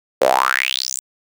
sawtooth tone with high-pass filter sweep, 64.9 Hz, C2, 13 cents flat, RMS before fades -18 dBFS, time 0.21-1 s, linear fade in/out 10 ms, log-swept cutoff 490 to 8600 Hz, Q 7, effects none

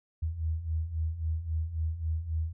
sine beating tone pair, 77.78 / 81.48 Hz, D#2 / E2, 0 / -20 cents, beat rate 3.7 Hz, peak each -35 / -30 dBFS, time 0.22-2.53 s, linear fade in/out 10 ms, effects none

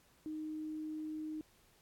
sine tone, 310 Hz, D#4, 6 cents flat, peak -39 dBFS, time 0.26-1.41 s, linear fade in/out 0 ms, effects pink hiss -68 dBFS RMS until 1.81 s + AAC 64 kbps

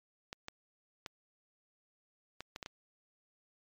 clicks, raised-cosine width 0.2 ms, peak -24 dBFS, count 7, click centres 0.329 / 0.484 / 1.062 / 2.406 / 2.561 / 2.628 / 2.661 s, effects MP3 96 kbps

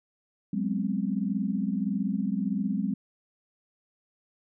sine tone cluster, 183.4 / 205 / 249.1 / 264.6 Hz, F#3 / G#3 / B3 / C4, -15 / -22 / +15 / +20 cents, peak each -31 / -28 / -36 / -34 dBFS, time 0.53-2.94 s, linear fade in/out 5 ms, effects none

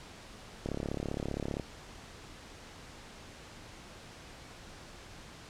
click train, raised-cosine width 2 ms, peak -21 dBFS, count 34, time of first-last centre 0.66-1.597 s, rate 35.2 Hz, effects pink hiss -50 dBFS RMS until 5.49 s + low-pass 7000 Hz 12 dB/octave

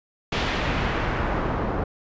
pink noise with low-pass filter sweep, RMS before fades -25 dBFS, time 0.32-1.84 s, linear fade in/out 5 ms, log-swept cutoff 3600 to 940 Hz, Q 1.1, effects resampled to 16000 Hz

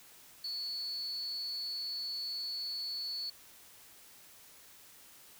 sine tone with amplitude modulation, 4422 Hz, C#8, 5 cents flat, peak -32 dBFS, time 0.44-3.3 s, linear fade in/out 5 ms, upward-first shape sine, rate 277 Hz, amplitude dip 60%, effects tanh soft clip ceiling -31 dBFS + white hiss -57 dBFS RMS until 5.39 s

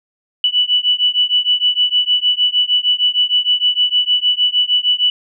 sine beating tone pair, 2960 / 2966.5 Hz, F#7 / F#7, 0 / +4 cents, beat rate 6.5 Hz, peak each -15 dBFS, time 0.44-5.1 s, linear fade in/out 2 ms, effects none

